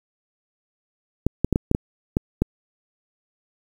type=clicks; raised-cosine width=3 ms; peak=-5 dBFS; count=8; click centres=1.266 / 1.446 / 1.527 / 1.559 / 1.714 / 1.749 / 2.169 / 2.42 s; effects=7-bit